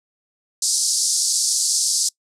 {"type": "band-pass noise", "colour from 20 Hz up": "pink", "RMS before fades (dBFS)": -20, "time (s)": [0.62, 2.09], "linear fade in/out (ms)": 5, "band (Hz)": [4600, 9900], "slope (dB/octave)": 48, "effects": ["noise-tail reverb RT60 0.1 s tail -24 dB re dry"]}